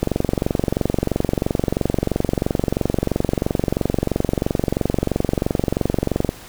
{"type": "click train", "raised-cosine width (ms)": 2, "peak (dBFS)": -4, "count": 145, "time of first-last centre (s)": [0.03, 6.291], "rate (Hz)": 23, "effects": ["pink hiss -40 dBFS RMS until 6.48 s"]}